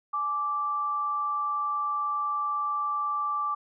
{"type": "tone pair together", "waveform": "sine", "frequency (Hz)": [843.5, 1171], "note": ["G#5", "D6"], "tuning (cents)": [27, -5], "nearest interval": "tritone", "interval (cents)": 568, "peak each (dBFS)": [-38, -26], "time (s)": [0.13, 3.55], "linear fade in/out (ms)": 10, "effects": []}